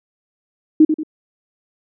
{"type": "tone with echo", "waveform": "sine", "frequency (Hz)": 311.1, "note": "D#4", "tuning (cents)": 0, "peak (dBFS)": -5, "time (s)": [0.8, 0.85], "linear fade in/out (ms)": 5, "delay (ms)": 92, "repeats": 2, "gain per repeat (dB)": -8, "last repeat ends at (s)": 1.034, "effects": []}